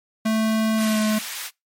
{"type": "tone with pitch glide", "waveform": "square", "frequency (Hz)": [220, 214.9], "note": ["A3", "A3"], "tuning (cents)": [0, -41], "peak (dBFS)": -19, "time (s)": [0.25, 1.19], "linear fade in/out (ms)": 10, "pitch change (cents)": -41, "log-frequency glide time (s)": [0.77, 1]}
{"type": "high-pass noise", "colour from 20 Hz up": "pink", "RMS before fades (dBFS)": -32, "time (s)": [0.76, 1.51], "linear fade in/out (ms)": 50, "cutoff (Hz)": 1600, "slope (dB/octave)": 12}
{"effects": ["noise-tail reverb RT60 0.2 s tail -25 dB re dry", "MP3 64 kbps"]}